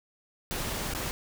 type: noise with dropouts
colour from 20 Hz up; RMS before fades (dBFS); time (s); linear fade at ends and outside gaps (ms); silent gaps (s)
pink; -33; 0.51-1.11; 0; 0.937-0.949
effects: none